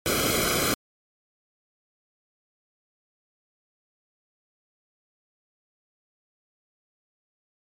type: noise with comb filter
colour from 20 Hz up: pink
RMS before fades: -24 dBFS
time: 0.06-0.74 s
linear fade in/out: 0 ms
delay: 1.1 ms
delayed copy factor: -1
effects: MP3 64 kbps